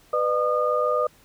sine tone cluster, 497.1 / 604 / 1220 Hz, B4 / D5 / D#6, +11 / +48 / -34 cents, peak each -24 dBFS, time 0.13-1.07 s, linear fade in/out 5 ms, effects pink hiss -56 dBFS RMS until 1.24 s

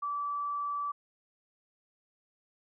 sine tone, 1157 Hz, D6, 26 cents flat, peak -31 dBFS, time 0.02-0.92 s, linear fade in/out 10 ms, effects none

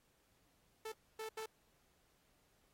sawtooth tone bursts at uneven times, 440 Hz, A4, in tune, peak -39 dBFS, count 3, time 0.85-0.92 / 1.19-1.29 / 1.37-1.46 s, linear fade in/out 5 ms, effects pink hiss -75 dBFS RMS until 2.73 s + AAC 48 kbps

